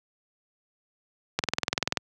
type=click train; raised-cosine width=0.2 ms; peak=-6 dBFS; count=13; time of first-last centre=1.39-1.973 s; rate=20.6 Hz; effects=high-pass 100 Hz 12 dB/octave